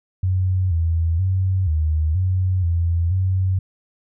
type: tone with pitch steps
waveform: sine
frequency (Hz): 92.8 / 82.7 / 94.1 / 77.8 / 92.7 / 84.8 / 93.8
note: F#2 / E2 / F#2 / D#2 / F#2 / E2 / F#2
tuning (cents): +6 / +6 / +30 / 0 / +4 / +50 / +24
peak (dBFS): -16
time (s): 0.23-3.59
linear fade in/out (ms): 5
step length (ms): 480
effects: none